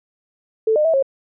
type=tone with pitch steps; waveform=sine; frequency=441.1 / 606 / 650 / 542 Hz; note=A4 / D#5 / E5 / C#5; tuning=+4 / -46 / -24 / -39 cents; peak=-13 dBFS; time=0.67-1.026 s; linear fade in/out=5 ms; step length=89 ms; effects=none